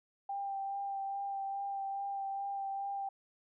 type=tone with vibrato; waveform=sine; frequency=790 Hz; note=G5; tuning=13 cents sharp; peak=-35 dBFS; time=0.29-3.09 s; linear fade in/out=5 ms; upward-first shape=sine; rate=2.4 Hz; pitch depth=16 cents each way; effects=none